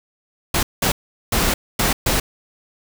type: noise bursts at uneven times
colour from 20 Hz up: pink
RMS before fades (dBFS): -18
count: 5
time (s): 0.54-0.63 / 0.82-0.92 / 1.32-1.54 / 1.79-1.93 / 2.06-2.2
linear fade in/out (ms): 5
effects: none